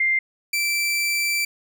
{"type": "tone pair in turn", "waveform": ["sine", "sawtooth"], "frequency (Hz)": [2099, 2336], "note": ["C7", "D7"], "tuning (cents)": [5, -10], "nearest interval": "major second", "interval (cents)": 185, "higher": "second", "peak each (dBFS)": [-17, -17], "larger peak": "neither", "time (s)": [[0, 0.19], [0.53, 1.45]], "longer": "second", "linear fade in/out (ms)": 5, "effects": []}